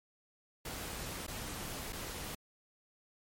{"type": "noise with dropouts", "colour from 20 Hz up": "pink", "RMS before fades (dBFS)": -42, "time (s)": [0.65, 2.35], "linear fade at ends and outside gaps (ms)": 5, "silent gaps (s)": [[1.267, 1.279], [1.925, 1.929]], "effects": ["MP3 64 kbps"]}